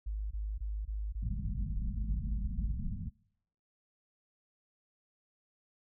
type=tone bursts; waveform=sine; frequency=52 Hz; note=G#1; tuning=3 cents sharp; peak=-33 dBFS; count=10; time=0.06-2.758 s; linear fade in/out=10 ms; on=250 ms; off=22 ms
type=low-pass noise; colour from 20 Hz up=pink; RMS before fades=-38 dBFS; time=1.22-3.1 s; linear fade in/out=10 ms; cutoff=230 Hz; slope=96 dB/octave
effects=noise-tail reverb RT60 0.8 s tail -25 dB re dry